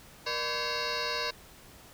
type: tone with frequency modulation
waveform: sine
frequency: 1678 Hz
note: G#6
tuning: 17 cents sharp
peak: -28 dBFS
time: 0.26-1.31 s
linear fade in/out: 10 ms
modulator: 538 Hz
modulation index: 6.3
effects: tanh soft clip ceiling -26 dBFS + pink hiss -53 dBFS RMS until 1.93 s